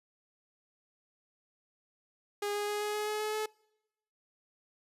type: tone with pitch steps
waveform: sawtooth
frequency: 410 / 412.9 / 415.7 / 418.6 / 421.5 / 424.5 / 427.4 / 430.4 Hz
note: G#4 / G#4 / G#4 / G#4 / G#4 / G#4 / G#4 / A4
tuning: -22 / -10 / +2 / +14 / +26 / +38 / +50 / -38 cents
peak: -28 dBFS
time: 2.42-3.46 s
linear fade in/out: 5 ms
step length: 130 ms
effects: noise-tail reverb RT60 0.9 s tail -26 dB re dry + resampled to 32000 Hz